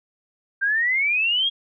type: exponential sweep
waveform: sine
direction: up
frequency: 1568 to 3322 Hz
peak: -18 dBFS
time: 0.61-1.5 s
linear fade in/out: 20 ms
effects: none